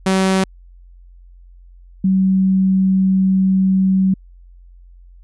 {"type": "tone pair in turn", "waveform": ["sawtooth", "sine"], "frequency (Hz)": [190, 190], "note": ["F#3", "F#3"], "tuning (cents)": [46, 46], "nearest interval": "unison", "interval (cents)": 0, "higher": "neither", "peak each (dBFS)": [-9, -11], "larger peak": "first", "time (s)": [[0.06, 0.44], [2.04, 4.14]], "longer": "second", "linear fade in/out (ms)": 5, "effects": ["added 44 Hz sine -40 dBFS peak until 5.23 s", "resampled to 24000 Hz"]}